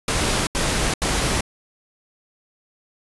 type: noise bursts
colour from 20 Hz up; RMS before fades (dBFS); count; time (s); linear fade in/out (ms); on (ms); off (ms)
pink; -21; 3; 0.08-1.408; 2; 390; 79
effects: resampled to 24000 Hz